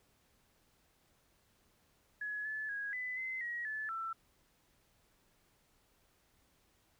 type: tone with pitch steps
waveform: sine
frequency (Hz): 1690 / 1730 / 1651 / 2003 / 2054 / 1902 / 1734 / 1335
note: G#6 / A6 / G#6 / B6 / C7 / A#6 / A6 / E6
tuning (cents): +30 / -30 / -11 / +24 / -33 / +34 / -26 / +22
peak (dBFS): -37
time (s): 2.21-4.13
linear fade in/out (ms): 5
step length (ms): 240
effects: pink hiss -72 dBFS RMS until 6.99 s